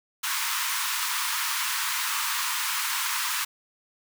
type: high-pass noise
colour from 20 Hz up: pink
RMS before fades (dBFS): -28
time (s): 0.23-3.45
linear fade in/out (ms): 10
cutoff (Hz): 920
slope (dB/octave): 96
effects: none